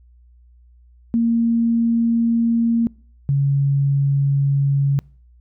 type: tone pair in turn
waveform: sine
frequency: 231.5 / 139.49 Hz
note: A#3 / C#3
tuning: -12 / +11 cents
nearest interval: major sixth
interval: 877 cents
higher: first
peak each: -14 dBFS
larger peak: neither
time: 1.14-2.87 / 3.29-4.99 s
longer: first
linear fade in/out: 0 ms
effects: noise-tail reverb RT60 0.5 s tail -26 dB re dry + added 60 Hz sine -47 dBFS peak until 5.4 s